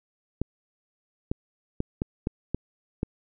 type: clicks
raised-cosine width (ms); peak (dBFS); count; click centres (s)
3; -13; 7; 0.416 / 1.315 / 1.804 / 2.019 / 2.271 / 2.546 / 3.031
effects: none